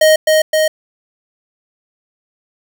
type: tone with echo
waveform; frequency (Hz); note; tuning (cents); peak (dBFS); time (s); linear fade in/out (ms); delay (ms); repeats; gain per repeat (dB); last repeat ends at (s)
square; 624; D#5; +5; -7; 0.01-0.16; 5; 260; 2; -2; 0.68
effects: 8-bit